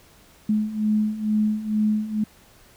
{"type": "beating tone pair", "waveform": "sine", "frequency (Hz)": [212, 214.2], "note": ["G#3", "A3"], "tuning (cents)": [36, -46], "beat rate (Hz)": 2.2, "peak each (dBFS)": [-25, -21], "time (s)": [0.49, 2.24], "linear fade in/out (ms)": 5, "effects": ["pink hiss -53 dBFS RMS until 2.76 s"]}